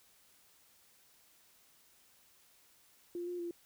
sine tone with pitch steps, 348.4 / 354 / 344.2 Hz, F4 / F4 / F4, -4 / +23 / -25 cents, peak -37 dBFS, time 3.15-3.51 s, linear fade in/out 2 ms, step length 120 ms, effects white hiss -66 dBFS RMS until 3.65 s

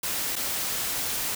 white noise with dropouts, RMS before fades -29 dBFS, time 0.03-1.35 s, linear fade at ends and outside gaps 5 ms, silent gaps 0.357-0.362 s, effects none

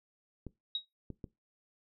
clicks, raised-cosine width 3 ms, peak -29 dBFS, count 3, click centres 0.467 / 1.103 / 1.242 s
sine tone with exponential decay, 3800 Hz, A#7, 33 cents sharp, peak -28 dBFS, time 0.75-0.85 s, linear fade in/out 2 ms, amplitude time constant 21 ms
effects noise-tail reverb RT60 0.2 s tail -20 dB re dry

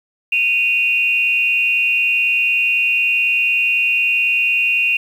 sine tone pair together, 2489 / 2759 Hz, D#7 / F7, 0 / -22 cents, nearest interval major second, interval 178 cents, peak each -16 dBFS, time 0.32-4.97 s, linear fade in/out 5 ms, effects 7-bit

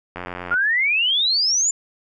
click train, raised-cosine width 0.5 ms, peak -15 dBFS, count 35, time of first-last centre 0.16-0.541 s, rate 89.3 Hz
sine exponential sweep, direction up, 1384 to 7230 Hz, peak -16 dBFS, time 0.51-1.71 s, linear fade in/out 5 ms
effects none

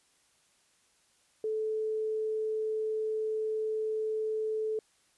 sine tone, 435.4 Hz, A4, 18 cents flat, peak -29 dBFS, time 1.44-4.79 s, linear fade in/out 2 ms, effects white hiss -68 dBFS RMS until 5.17 s + resampled to 24000 Hz

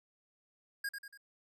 square tone with echo, 1628 Hz, G#6, 35 cents flat, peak -35 dBFS, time 0.84-0.89 s, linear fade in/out 5 ms, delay 95 ms, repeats 3, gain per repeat -6 dB, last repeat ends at 1.175 s, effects none

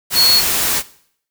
sine tone in noise, 4349 Hz, C#8, 34 cents flat, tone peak -9 dBFS, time 0.14-0.43 s, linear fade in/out 50 ms, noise white, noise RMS -17 dBFS, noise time 0.1-0.83 s, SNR +5 dB, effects noise-tail reverb RT60 0.6 s tail -18 dB re dry

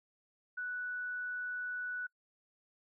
sine tone, 1480 Hz, F#6, in tune, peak -36 dBFS, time 0.57-2.07 s, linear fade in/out 10 ms, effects noise-tail reverb RT60 0.1 s tail -26 dB re dry

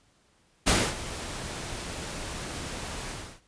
pink noise with ADSR envelope, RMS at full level -20 dBFS, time 0.66-3.41 s, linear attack 19 ms, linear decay 260 ms, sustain -16 dB, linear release 320 ms, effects pink hiss -65 dBFS RMS until 3.47 s + resampled to 22050 Hz

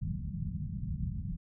white low-pass noise, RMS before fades -36 dBFS, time 0.01-1.37 s, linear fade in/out 20 ms, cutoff 190 Hz, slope 48 dB/octave, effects none

